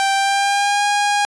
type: tone with pitch glide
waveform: sawtooth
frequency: 784 to 818.7 Hz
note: G5 to G#5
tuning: 0 to -25 cents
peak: -11 dBFS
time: 0-1.25 s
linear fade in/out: 0 ms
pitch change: +75 cents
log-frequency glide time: 0.15-0.85 s
effects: resampled to 22050 Hz